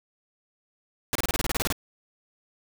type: noise bursts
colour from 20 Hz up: pink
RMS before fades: -26 dBFS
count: 12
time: 1.13-1.725 s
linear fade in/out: 0 ms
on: 23 ms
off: 29 ms
effects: none